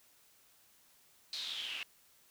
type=noise with band-pass filter sweep; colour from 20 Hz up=pink; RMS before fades=-41 dBFS; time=1.33-1.83 s; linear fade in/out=0 ms; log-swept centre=4200 to 2600 Hz; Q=7; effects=white hiss -66 dBFS RMS until 2.3 s